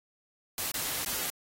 white noise with dropouts, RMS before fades -33 dBFS, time 0.58-1.3 s, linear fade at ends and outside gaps 1 ms, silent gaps 0.716-0.741 / 1.048-1.06 s, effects AAC 48 kbps

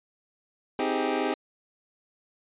25% pulse chord, Ab major seventh, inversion first, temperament equal with one note detuned, 261.6 / 315.5 / 392 / 415.3 Hz, C4 / Eb4 / G4 / Ab4, 0 / +24 / 0 / 0 cents, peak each -27 dBFS, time 0.79-1.34 s, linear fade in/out 2 ms, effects resampled to 8000 Hz

